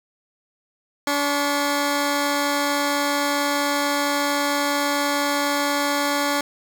10% pulse tone pair together, 286.9 / 1083.2 Hz, D4 / C#6, -40 / -40 cents, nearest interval octave + major seventh, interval 2300 cents, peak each -12 / -20 dBFS, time 1.07-6.41 s, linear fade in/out 2 ms, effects none

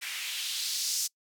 blue noise with band-pass filter sweep, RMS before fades -33 dBFS, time 0.01-1.08 s, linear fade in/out 20 ms, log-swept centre 2100 to 6200 Hz, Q 2, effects noise-tail reverb RT60 0.1 s tail -25 dB re dry

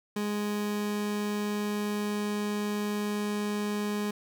30% pulse tone, 207.7 Hz, G#3, in tune, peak -26 dBFS, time 0.16-4.11 s, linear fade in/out 5 ms, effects none

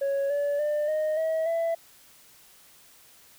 sine tone with pitch steps, 554.4 / 574.9 / 596.3 / 618.4 / 641.3 / 665 Hz, C#5 / D5 / D5 / D#5 / E5 / E5, 0 / -37 / +26 / -11 / -48 / +15 cents, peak -21 dBFS, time 0.01-1.75 s, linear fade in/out 10 ms, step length 290 ms, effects tanh soft clip ceiling -23 dBFS + white hiss -55 dBFS RMS until 3.38 s

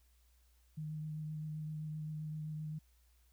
sine tone with vibrato, 154.1 Hz, D#3, 16 cents flat, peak -39 dBFS, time 0.77-2.79 s, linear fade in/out 10 ms, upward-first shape triangle, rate 7.7 Hz, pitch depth 18 cents each way, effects added 60 Hz sine -66 dBFS peak until 3.32 s + white hiss -75 dBFS RMS until 3.32 s

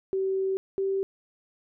sine tone pair in turn, 383.5 / 388.2 Hz, G4 / G4, -38 / -17 cents, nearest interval unison, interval 21 cents, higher second, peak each -24 dBFS, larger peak neither, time 0.13-0.57 / 0.78-1.03 s, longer first, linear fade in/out 0 ms, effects none

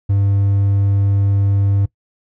triangle tone with hard clipping, 99.5 Hz, G2, 26 cents sharp, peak -13 dBFS, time 0.09-1.86 s, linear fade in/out 10 ms, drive 6 dB, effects noise-tail reverb RT60 0.1 s tail -20 dB re dry

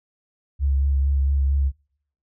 sine tone with vibrato, 69.1 Hz, C#2, 5 cents flat, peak -17 dBFS, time 0.59-1.72 s, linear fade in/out 50 ms, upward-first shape sine, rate 4.4 Hz, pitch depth 25 cents each way, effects noise-tail reverb RT60 0.7 s tail -25 dB re dry

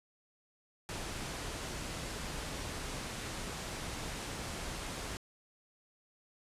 pink low-pass noise, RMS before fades -41 dBFS, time 0.89-5.17 s, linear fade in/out 0 ms, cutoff 10000 Hz, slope 24 dB/octave, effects resampled to 32000 Hz

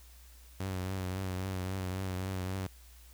sawtooth tone with vibrato, 93.7 Hz, F#2, 22 cents sharp, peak -30 dBFS, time 0.6-2.67 s, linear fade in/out 5 ms, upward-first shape triangle, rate 3.7 Hz, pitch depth 52 cents each way, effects added 60 Hz sine -53 dBFS peak until 3.13 s + white hiss -60 dBFS RMS until 3.13 s

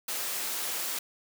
white high-pass noise, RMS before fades -33 dBFS, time 0.08-0.99 s, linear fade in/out 5 ms, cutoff 300 Hz, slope 12 dB/octave, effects none

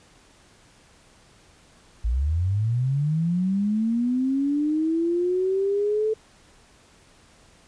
sine linear sweep, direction up, 52.9 to 440 Hz, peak -20 dBFS, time 2.04-6.14 s, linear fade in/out 10 ms, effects pink hiss -55 dBFS RMS until 7.67 s + resampled to 22050 Hz

